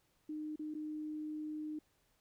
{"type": "tone with dropouts", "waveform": "sine", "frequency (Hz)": 305.9, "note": "D#4", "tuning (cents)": -29, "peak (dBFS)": -39, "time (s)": [0.29, 1.79], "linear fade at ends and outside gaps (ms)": 5, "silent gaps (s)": [[0.559, 0.593], [0.741, 0.749]], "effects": ["pink hiss -75 dBFS RMS until 2.2 s"]}